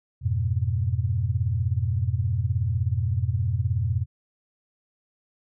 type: chord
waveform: sine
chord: F diminished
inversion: none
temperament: equal with one note detuned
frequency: 87.31 / 103.83 / 122.97 Hz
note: F2 / Ab2 / Cb3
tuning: 0 / 0 / -7 cents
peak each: -26 dBFS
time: 0.21-4.06 s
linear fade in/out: 50 ms
effects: none